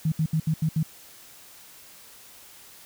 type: tone bursts at uneven times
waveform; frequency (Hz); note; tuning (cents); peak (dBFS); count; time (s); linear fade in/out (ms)
sine; 158.4; D#3; +31; -20; 6; 0.05-0.12 / 0.19-0.26 / 0.33-0.4 / 0.47-0.54 / 0.62-0.69 / 0.76-0.83; 5
effects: white hiss -49 dBFS RMS until 2.85 s